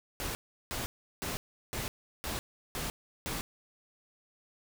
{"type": "noise bursts", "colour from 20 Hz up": "pink", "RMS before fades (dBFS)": -36, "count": 7, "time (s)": [0.2, 3.41], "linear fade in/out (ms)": 0, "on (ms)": 150, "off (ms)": 360, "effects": []}